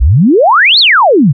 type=exponential two-way sweep; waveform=sine; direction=up then down; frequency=52.4 to 4567 to 120.7 Hz; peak=-3 dBFS; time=0-1.33 s; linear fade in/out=20 ms; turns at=0.79 s; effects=none